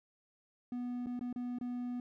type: tone with dropouts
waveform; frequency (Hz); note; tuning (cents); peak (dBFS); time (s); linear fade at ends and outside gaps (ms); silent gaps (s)
triangle; 245.4; B3; -11; -34; 0.72-2; 2; 1.061-1.068 / 1.193-1.21 / 1.328-1.36 / 1.586-1.611
effects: none